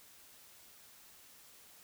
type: silence
effects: white hiss -59 dBFS RMS until 1.83 s